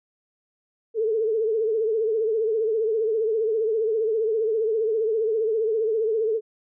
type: tone with vibrato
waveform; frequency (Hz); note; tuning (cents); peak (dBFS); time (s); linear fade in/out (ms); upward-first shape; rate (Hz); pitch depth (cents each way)
sine; 441.2; A4; +5; -20; 0.94-6.41; 50; triangle; 15; 93
effects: none